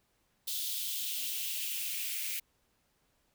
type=noise with high-pass filter sweep; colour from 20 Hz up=blue; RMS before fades=-36 dBFS; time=0.47-2.4 s; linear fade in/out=10 ms; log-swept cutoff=3600 to 2300 Hz; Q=3.6; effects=pink hiss -74 dBFS RMS until 3.34 s